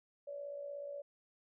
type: tone with amplitude modulation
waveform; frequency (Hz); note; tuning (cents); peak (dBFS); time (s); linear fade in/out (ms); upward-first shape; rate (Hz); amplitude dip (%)
sine; 572; D5; -46; -39; 0.27-1.02; 10; sine; 56.6; 55
effects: none